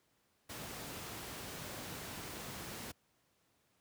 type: noise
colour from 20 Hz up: pink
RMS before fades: -45 dBFS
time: 0.49-2.92 s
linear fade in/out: 10 ms
effects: pink hiss -75 dBFS RMS until 3.8 s + high-pass 80 Hz 12 dB/octave